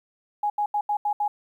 sine tone bursts at uneven times, 830.6 Hz, G#5, in tune, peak -21 dBFS, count 6, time 0.43-0.5 / 0.58-0.66 / 0.74-0.81 / 0.89-0.97 / 1.05-1.13 / 1.2-1.28 s, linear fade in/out 5 ms, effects 10-bit

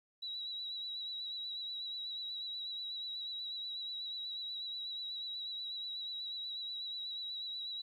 sine tone with vibrato, 3900 Hz, B7, 23 cents flat, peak -39 dBFS, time 0.22-7.82 s, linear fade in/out 10 ms, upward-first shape sine, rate 8.2 Hz, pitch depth 32 cents each way, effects 12-bit

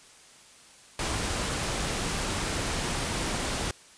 pink noise, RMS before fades -30 dBFS, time 0.99-3.71 s, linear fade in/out 2 ms, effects white hiss -53 dBFS RMS until 3.97 s + resampled to 22050 Hz

